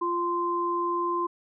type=tone pair together; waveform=sine; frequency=347.1 / 1040 Hz; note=F4 / C6; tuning=-11 / -11 cents; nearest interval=octave + perfect fifth; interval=1900 cents; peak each=-29 / -26 dBFS; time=0.01-1.27 s; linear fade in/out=10 ms; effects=none